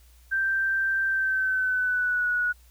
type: tone with pitch glide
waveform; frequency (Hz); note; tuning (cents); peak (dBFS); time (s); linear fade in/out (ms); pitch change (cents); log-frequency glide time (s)
sine; 1568 to 1463; G6 to F#6; 0 to -20; -22; 0.31-2.53; 20; -120; 1.07-2.29
effects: added 60 Hz sine -52 dBFS peak until 2.7 s + white hiss -61 dBFS RMS until 2.7 s